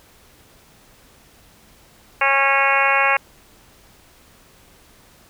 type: harmonic tone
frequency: 274.4 Hz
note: C#4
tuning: 17 cents flat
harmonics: 2 / 3 / 4 / 5 / 6 / 7 / 8 / 9 / 10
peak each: -25 / -22 / -21 / -25 / -22 / -25 / -21 / -23 / -25 dBFS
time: 2.21-3.17 s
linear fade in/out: 5 ms
effects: pink hiss -51 dBFS RMS until 5.29 s